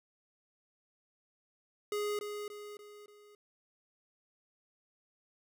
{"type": "tone with echo", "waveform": "square", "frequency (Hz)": 415.3, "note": "G#4", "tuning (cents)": 0, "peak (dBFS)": -33, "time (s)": [1.92, 2.19], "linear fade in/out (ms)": 2, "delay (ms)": 290, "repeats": 4, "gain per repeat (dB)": -6, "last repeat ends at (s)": 3.35, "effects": []}